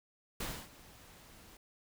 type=noise with ADSR envelope; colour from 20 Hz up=pink; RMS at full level=-38 dBFS; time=0.4-1.57 s; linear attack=5 ms; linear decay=270 ms; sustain=-19 dB; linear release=4 ms; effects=none